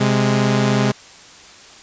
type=tone pair together; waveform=sawtooth; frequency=130.2 / 206.7 Hz; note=C3 / G#3; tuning=-8 / -8 cents; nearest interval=minor sixth; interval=800 cents; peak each=-13 dBFS; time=0-0.92 s; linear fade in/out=10 ms; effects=white hiss -42 dBFS RMS until 1.82 s + resampled to 16000 Hz